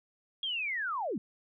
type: linear sweep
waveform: sine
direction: down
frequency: 3306 to 169.9 Hz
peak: -31 dBFS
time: 0.43-1.18 s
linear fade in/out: 2 ms
effects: none